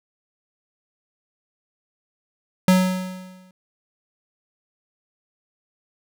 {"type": "tone with exponential decay", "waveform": "square", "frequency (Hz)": 185, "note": "F#3", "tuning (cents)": 0, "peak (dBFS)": -11, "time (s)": [2.68, 3.51], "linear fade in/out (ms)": 2, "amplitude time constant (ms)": 180, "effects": []}